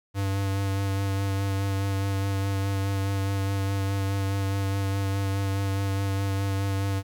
square tone with vibrato, 98 Hz, G2, in tune, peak -25 dBFS, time 0.14-7.03 s, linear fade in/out 50 ms, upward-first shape sine, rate 4.8 Hz, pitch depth 17 cents each way, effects 11-bit

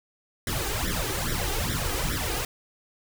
pink noise with flanger, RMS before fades -28 dBFS, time 0.47-2.45 s, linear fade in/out 2 ms, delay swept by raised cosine 0.54 to 2.54 ms, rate 2.4 Hz, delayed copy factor +0.95, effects none

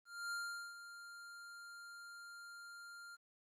square tone with ADSR envelope, 1396.9 Hz, F6, in tune, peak -40 dBFS, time 0.05-3.17 s, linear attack 270 ms, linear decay 420 ms, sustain -12 dB, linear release 27 ms, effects low-pass 11000 Hz 12 dB/octave + 13-bit

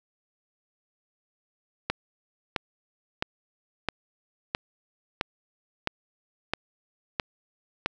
click train, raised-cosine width 0.3 ms, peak -9 dBFS, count 10, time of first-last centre 1.9-7.86 s, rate 1.51 Hz, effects none

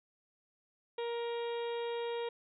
harmonic tone, 470 Hz, A#4, 14 cents sharp, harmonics 1 / 2 / 3 / 4 / 5 / 6 / 7 / 8, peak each -35 / -43 / -54 / -52 / -52 / -54 / -52 / -53 dBFS, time 0.98-2.29 s, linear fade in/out 5 ms, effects none

